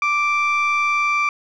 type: tone pair together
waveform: sine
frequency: 1174.7 / 2349 Hz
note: D6 / D7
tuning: 0 / 0 cents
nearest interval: octave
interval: 1200 cents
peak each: -17 dBFS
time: 0.02-1.29 s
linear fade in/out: 2 ms
effects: tanh soft clip ceiling -13 dBFS